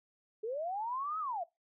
sine linear two-way sweep, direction up then down, 415.3 to 1303 to 640 Hz, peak -34 dBFS, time 0.43-1.44 s, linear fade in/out 10 ms, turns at 1.19 s, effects noise-tail reverb RT60 0.2 s tail -21 dB re dry

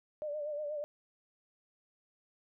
sine tone with vibrato, 595 Hz, D5, 22 cents sharp, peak -35 dBFS, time 0.22-0.84 s, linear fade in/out 0 ms, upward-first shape sine, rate 8.3 Hz, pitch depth 53 cents each way, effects none

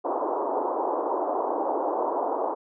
white band-pass noise, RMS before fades -27 dBFS, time 0.04-2.55 s, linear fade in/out 20 ms, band 300 to 1000 Hz, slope 48 dB/octave, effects none

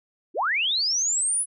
sine linear sweep, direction up, 261.6 to 10240 Hz, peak -21 dBFS, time 0.34-1.46 s, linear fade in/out 50 ms, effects none

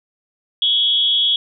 sine tone with amplitude modulation, 3339 Hz, G#7, 9 cents sharp, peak -10 dBFS, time 0.62-1.36 s, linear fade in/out 2 ms, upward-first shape sine, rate 290 Hz, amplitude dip 70%, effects none

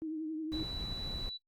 sine tone with vibrato, 314.4 Hz, D#4, 18 cents sharp, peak -35 dBFS, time 0.02-0.63 s, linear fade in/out 0 ms, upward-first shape triangle, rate 11 Hz, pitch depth 56 cents each way
brown noise, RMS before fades -41 dBFS, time 0.52-1.29 s, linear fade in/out 0 ms
sine tone, 3951 Hz, B7, in tune, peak -39 dBFS, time 0.52-1.38 s, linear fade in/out 20 ms
effects noise-tail reverb RT60 0.1 s tail -21 dB re dry + Opus 48 kbps

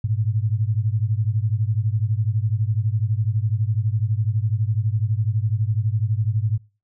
sine beating tone pair, 103.83 / 115.83 Hz, G#2 / A#2, 0 / -11 cents, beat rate 12 Hz, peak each -21 / -23 dBFS, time 0.04-6.58 s, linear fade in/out 5 ms, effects noise-tail reverb RT60 0.3 s tail -20 dB re dry

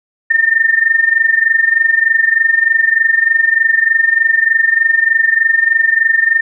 sine tone with amplitude modulation, 1811 Hz, A6, 49 cents sharp, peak -5 dBFS, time 0.3-6.41 s, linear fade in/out 10 ms, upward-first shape sine, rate 23.3 Hz, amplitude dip 80%, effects none

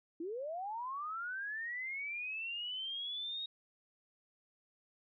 sine linear sweep, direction up, 311.1 to 3779 Hz, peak -38 dBFS, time 0.2-3.46 s, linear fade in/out 5 ms, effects none

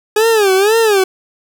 40% pulse tone with vibrato, 415.3 Hz, G#4, in tune, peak -8 dBFS, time 0.16-1.04 s, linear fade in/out 5 ms, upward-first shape sine, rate 2 Hz, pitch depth 170 cents each way, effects none

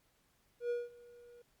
triangle tone with ADSR envelope, 480 Hz, B4, 49 cents flat, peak -29 dBFS, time 0.6-1.42 s, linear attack 100 ms, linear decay 190 ms, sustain -23 dB, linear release 4 ms, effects pink hiss -73 dBFS RMS until 1.6 s + MP3 96 kbps

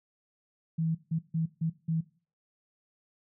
sine tone bursts at uneven times, 162.2 Hz, E3, 28 cents flat, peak -26 dBFS, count 5, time 0.78-0.95 / 1.11-1.19 / 1.34-1.46 / 1.61-1.7 / 1.88-2.01 s, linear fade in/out 10 ms, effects noise-tail reverb RT60 0.4 s tail -18 dB re dry

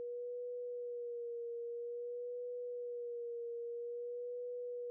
sine tone with vibrato, 480 Hz, B4, 49 cents flat, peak -40 dBFS, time 0-4.9 s, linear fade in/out 0 ms, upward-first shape sine, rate 0.5 Hz, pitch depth 34 cents each way, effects none

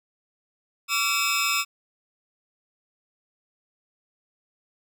25% pulse tone cluster, 1151 / 1365 / 2577 / 3659 Hz, D6 / F6 / E7 / A#7, -35 / -40 / -40 / -33 cents, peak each -24 / -27 / -21 / -26 dBFS, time 0.88-1.65 s, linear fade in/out 50 ms, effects none

